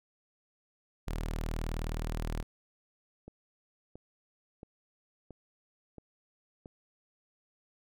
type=tone; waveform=sawtooth; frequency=39.45 Hz; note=D#1; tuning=25 cents sharp; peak=-29 dBFS; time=1.07-2.43 s; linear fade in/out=10 ms
type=click train; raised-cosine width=2 ms; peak=-33 dBFS; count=6; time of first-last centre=3.28-6.658 s; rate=1.48 Hz
effects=none